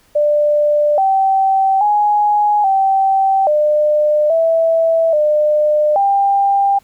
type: tone with pitch steps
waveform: sine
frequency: 593 / 773 / 833 / 775 / 601 / 656 / 602 / 795 Hz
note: D5 / G5 / G#5 / G5 / D5 / E5 / D5 / G5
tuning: +17 / -24 / +5 / -20 / +40 / -9 / +43 / +24 cents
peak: -10 dBFS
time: 0.15-6.79 s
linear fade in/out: 10 ms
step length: 830 ms
effects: pink hiss -53 dBFS RMS until 6.83 s